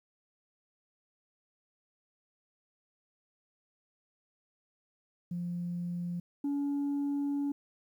sine tone pair in turn, 174.61 / 284 Hz, F3 / C#4, 0 / +42 cents, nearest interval minor sixth, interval 842 cents, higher second, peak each -32 / -27 dBFS, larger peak second, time 5.31-6.2 / 6.44-7.52 s, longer second, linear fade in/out 5 ms, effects tanh soft clip ceiling -28 dBFS + 11-bit

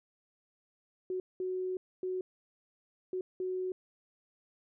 sine tone bursts at uneven times, 370 Hz, F#4, in tune, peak -32 dBFS, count 5, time 1.1-1.2 / 1.4-1.77 / 2.03-2.21 / 3.13-3.21 / 3.4-3.72 s, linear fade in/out 2 ms, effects none

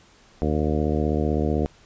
harmonic tone with a mistuned harmonic, 75.8 Hz, D#2, 45 cents flat, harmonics 1 / 2 / 3 / 4 / 5 / 6 / 7 / 8 / 9, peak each -25 / -28 / -27 / -28 / -30 / -29 / -33 / -35 / -35 dBFS, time 0.42-1.66 s, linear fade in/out 0 ms, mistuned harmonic 9, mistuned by +64 cents, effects pink hiss -54 dBFS RMS until 1.85 s + resampled to 16000 Hz

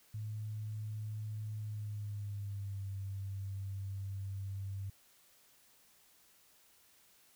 sine tone with pitch glide, 107.3 to 97.83 Hz, A2 to G2, -43 to -3 cents, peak -38 dBFS, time 0.14-4.9 s, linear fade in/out 5 ms, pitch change -160 cents, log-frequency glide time 1.55-2.88 s, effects white hiss -66 dBFS RMS until 7.35 s

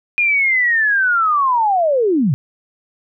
sine linear sweep, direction down, 2450 to 116.54 Hz, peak -12 dBFS, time 0.18-2.34 s, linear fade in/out 0 ms, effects none

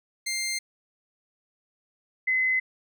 15% pulse / sine tone pair in turn, 2100 / 2038 Hz, C7 / C7, +6 / -46 cents, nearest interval minor second, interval 52 cents, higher first, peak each -21 dBFS, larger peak neither, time 0.26-0.59 / 2.27-2.6 s, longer neither, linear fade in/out 10 ms, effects none

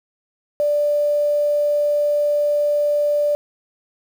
sine tone with quantisation, 587.3 Hz, D5, in tune, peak -15 dBFS, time 0.6-3.35 s, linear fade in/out 0 ms, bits 7, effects none

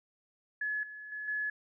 sine tone with level steps, 1704 Hz, G#6, 44 cents sharp, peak -31 / -43 / -37 / -31 dBFS, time 0.61-1.5 s, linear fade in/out 5 ms, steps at 0.83 / 1.12 / 1.28 s, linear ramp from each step 2 ms, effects none

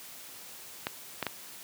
clicks, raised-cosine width 0.3 ms, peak -14 dBFS, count 3, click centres 0.869 / 1.227 / 1.267 s, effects white hiss -47 dBFS RMS until 1.63 s + high-pass 100 Hz 12 dB/octave

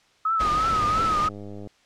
sine tone with vibrato, 1270 Hz, D#6, 35 cents sharp, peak -20 dBFS, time 0.25-1.29 s, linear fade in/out 5 ms, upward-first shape triangle, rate 2.9 Hz, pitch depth 100 cents each way
pink noise, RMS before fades -30 dBFS, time 0.39-1.29 s, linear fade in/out 20 ms
click train, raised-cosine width 2 ms, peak -26 dBFS, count 90, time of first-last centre 0.8-1.673 s, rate 102 Hz
effects white hiss -60 dBFS RMS until 1.85 s + low-pass 5000 Hz 12 dB/octave

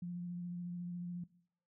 sine tone with vibrato, 175.6 Hz, F3, 10 cents sharp, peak -39 dBFS, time 0.02-1.24 s, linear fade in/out 5 ms, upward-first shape square, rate 14 Hz, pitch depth 12 cents each way, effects noise-tail reverb RT60 0.6 s tail -19 dB re dry

